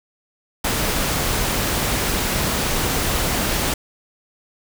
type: noise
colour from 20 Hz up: pink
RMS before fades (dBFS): -21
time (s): 0.64-3.74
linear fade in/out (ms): 5
effects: none